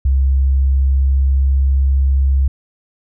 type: tone with pitch glide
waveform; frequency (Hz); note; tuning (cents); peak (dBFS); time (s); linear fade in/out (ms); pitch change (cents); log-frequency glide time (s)
sine; 67 to 67.58; C2 to C#2; +42 to -43; -10; 0.05-2.48; 5; +15; 0.19-1.75
effects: none